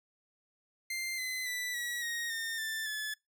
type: tone with pitch steps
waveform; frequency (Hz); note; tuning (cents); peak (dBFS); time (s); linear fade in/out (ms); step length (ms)
sawtooth; 2093 / 2036 / 1980.1 / 1926 / 1873.3 / 1822.1 / 1772.2 / 1723.8; C7 / C7 / B6 / B6 / A#6 / A#6 / A6 / A6; 0 / -48 / +4 / -44 / +8 / -40 / +12 / -36; -31; 0.9-3.14; 5; 280
effects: noise-tail reverb RT60 0.2 s tail -24 dB re dry